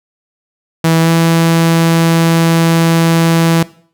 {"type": "tone with pitch glide", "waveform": "sawtooth", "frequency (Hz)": [163.4, 165.49], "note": ["E3", "E3"], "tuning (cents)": [-15, 7], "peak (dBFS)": -4, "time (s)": [0.84, 3.63], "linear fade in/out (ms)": 5, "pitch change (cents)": 22, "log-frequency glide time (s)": [1, 1.1], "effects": ["noise-tail reverb RT60 0.5 s tail -19 dB re dry"]}